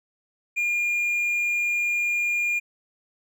triangle tone, 2415 Hz, D7, 48 cents sharp, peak -20 dBFS, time 0.56-2.6 s, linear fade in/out 20 ms, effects none

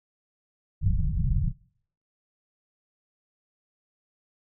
pink low-pass noise, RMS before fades -24 dBFS, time 0.81-1.53 s, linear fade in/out 50 ms, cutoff 180 Hz, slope 96 dB/octave, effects noise-tail reverb RT60 0.6 s tail -23 dB re dry

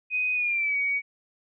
sine tone with pitch glide, 2500 to 2253 Hz, D#7 to C#7, +8 to +28 cents, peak -23 dBFS, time 0.1-1.02 s, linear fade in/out 50 ms, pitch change -180 cents, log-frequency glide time 0.34-0.77 s, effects none

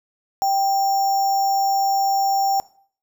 sine tone with sample-and-hold, 784 Hz, G5, in tune, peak -16 dBFS, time 0.42-2.6 s, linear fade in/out 0 ms, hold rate 6300 Hz, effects noise-tail reverb RT60 0.5 s tail -19 dB re dry

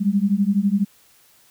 sine beating tone pair, 194.4 / 206.4 Hz, G3 / G#3, -14 / -10 cents, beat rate 12 Hz, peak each -19 dBFS, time 0-0.85 s, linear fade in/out 20 ms, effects white hiss -55 dBFS RMS until 1.5 s

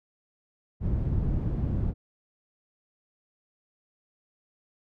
white low-pass noise, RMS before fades -27 dBFS, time 0.8-1.94 s, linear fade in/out 50 ms, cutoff 120 Hz, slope 12 dB/octave, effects none

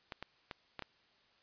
clicks, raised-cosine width 0.3 ms, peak -25 dBFS, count 5, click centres 0.122 / 0.226 / 0.512 / 0.793 / 0.823 s, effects white hiss -69 dBFS RMS until 1.42 s + resampled to 11025 Hz

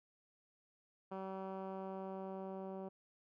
10% pulse tone with low-pass filter sweep, 191.1 Hz, G3, 44 cents flat, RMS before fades -45 dBFS, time 1.11-2.89 s, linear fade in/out 10 ms, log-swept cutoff 1200 to 610 Hz, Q 0.81, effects none

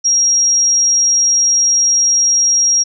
sine tone, 5630 Hz, F8, 13 cents sharp, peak -9 dBFS, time 0.04-2.84 s, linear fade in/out 20 ms, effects none

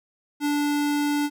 square tone, 291.8 Hz, D4, 11 cents flat, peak -22 dBFS, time 0.4-1.3 s, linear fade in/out 50 ms, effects none

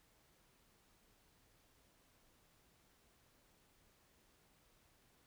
silence, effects pink hiss -72 dBFS RMS until 5.26 s

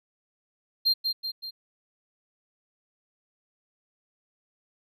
triangle tone with echo, 4188 Hz, C8, 1 cent sharp, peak -18 dBFS, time 0.85-0.94 s, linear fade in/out 20 ms, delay 190 ms, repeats 3, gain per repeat -5 dB, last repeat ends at 1.51 s, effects none

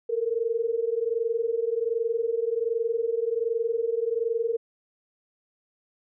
sine tone pair together, 448.7 / 470 Hz, A4 / A#4, +34 / +14 cents, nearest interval minor second, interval 80 cents, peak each -27 / -26 dBFS, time 0.09-4.57 s, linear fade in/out 10 ms, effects none

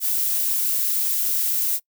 violet noise, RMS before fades -22 dBFS, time 0-1.8 s, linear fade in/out 50 ms, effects noise-tail reverb RT60 0.1 s tail -23 dB re dry

